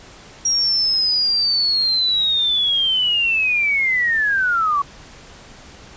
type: linear sweep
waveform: sine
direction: down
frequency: 5670 to 1108.7 Hz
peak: -15 dBFS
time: 0.45-4.82 s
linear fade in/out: 5 ms
effects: pink hiss -42 dBFS RMS until 5.96 s + resampled to 16000 Hz